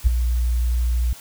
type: tone with ADSR envelope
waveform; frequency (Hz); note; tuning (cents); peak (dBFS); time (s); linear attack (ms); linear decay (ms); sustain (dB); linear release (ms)
sine; 60; B1; -49; -8; 0.04-1.13; 29; 11; -9; 3
effects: white hiss -42 dBFS RMS until 1.2 s